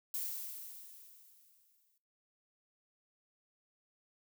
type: noise with exponential decay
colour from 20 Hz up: violet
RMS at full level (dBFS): -37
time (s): 0.14-1.98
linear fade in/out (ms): 2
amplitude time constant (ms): 400
effects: noise-tail reverb RT60 0.4 s tail -20 dB re dry